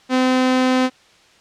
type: tone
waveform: sawtooth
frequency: 256.6 Hz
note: C4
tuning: 34 cents flat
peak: -10 dBFS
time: 0.09-0.9 s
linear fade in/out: 50 ms
effects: white hiss -51 dBFS RMS until 1.4 s + low-pass 5000 Hz 12 dB/octave